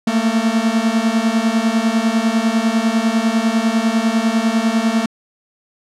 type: beating tone pair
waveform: 45% pulse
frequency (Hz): 220 / 230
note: A3 / A#3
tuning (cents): 0 / -23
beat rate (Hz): 10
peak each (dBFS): -17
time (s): 0.07-5.06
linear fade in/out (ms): 5
effects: low-pass 8000 Hz 12 dB/octave